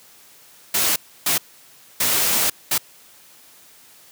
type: noise bursts at uneven times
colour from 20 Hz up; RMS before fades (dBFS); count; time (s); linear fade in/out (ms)
white; -19; 4; 0.74-0.96 / 1.26-1.38 / 2-2.5 / 2.71-2.78; 5
effects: white hiss -49 dBFS RMS until 4.11 s + high-pass 100 Hz 12 dB/octave